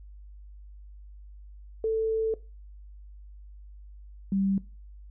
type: tone pair in turn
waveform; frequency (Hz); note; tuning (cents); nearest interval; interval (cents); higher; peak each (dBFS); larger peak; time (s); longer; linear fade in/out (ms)
sine; 443.2 / 194.82; A4 / G3; +13 / -10; octave + major second; 1423; first; -23; neither; 1.84-2.34 / 4.32-4.58; first; 2
effects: noise-tail reverb RT60 0.3 s tail -20 dB re dry + added 50 Hz sine -44 dBFS peak until 5.1 s